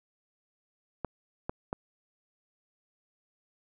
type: clicks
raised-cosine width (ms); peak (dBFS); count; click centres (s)
1; -18; 3; 1.047 / 1.495 / 1.729
effects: none